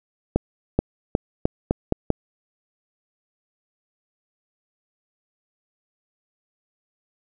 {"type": "accelerating click train", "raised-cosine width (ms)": 2, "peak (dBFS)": -4, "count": 7, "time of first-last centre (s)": [0.36, 2.103], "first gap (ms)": 430, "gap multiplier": 0.84, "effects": []}